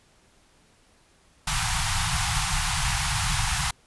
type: band-stop noise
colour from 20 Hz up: pink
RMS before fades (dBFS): -25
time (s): 1.47-3.71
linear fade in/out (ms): 5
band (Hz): 170 to 730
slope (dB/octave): 96
effects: pink hiss -60 dBFS RMS until 3.86 s + resampled to 24000 Hz